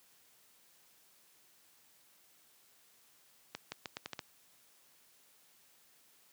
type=accelerating click train; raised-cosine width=0.2 ms; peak=-22 dBFS; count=7; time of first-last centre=3.55-4.192 s; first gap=170 ms; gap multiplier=0.81; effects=white hiss -66 dBFS RMS until 6.32 s + high-pass 100 Hz 12 dB/octave